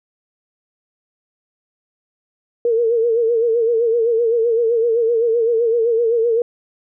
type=tone with vibrato; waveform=sine; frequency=461.8 Hz; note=A#4; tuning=16 cents flat; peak=-13 dBFS; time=2.65-6.42 s; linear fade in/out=2 ms; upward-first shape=sine; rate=7.8 Hz; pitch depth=70 cents each way; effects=none